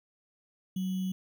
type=tone with sample-and-hold; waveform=sine; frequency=187.1 Hz; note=F#3; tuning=20 cents sharp; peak=-29 dBFS; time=0.76-1.12 s; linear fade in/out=5 ms; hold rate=3150 Hz; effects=none